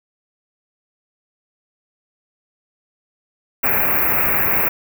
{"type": "band-stop noise", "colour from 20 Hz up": "white", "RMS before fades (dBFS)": -17, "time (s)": [3.63, 4.69], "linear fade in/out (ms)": 10, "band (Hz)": [2600, 13000], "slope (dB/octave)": 96, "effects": []}